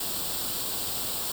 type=noise with comb filter; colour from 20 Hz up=white; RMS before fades=-31 dBFS; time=0-1.32 s; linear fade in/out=5 ms; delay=0.24 ms; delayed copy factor=+0.65; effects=none